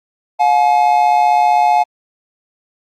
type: tone pair together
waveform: triangle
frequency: 716 / 851.5 Hz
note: F5 / G#5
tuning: +43 / +43 cents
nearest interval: minor third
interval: 300 cents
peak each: -10 dBFS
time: 0.39-1.84 s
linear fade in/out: 20 ms
effects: Opus 48 kbps